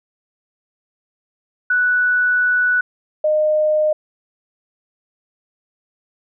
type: tone pair in turn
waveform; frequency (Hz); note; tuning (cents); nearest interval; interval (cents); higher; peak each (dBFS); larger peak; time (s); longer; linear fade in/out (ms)
sine; 1480 / 613; F#6 / D#5; 0 / -26; octave + minor third; 1526; first; -13; neither; 1.7-2.81 / 3.24-3.93; first; 5
effects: none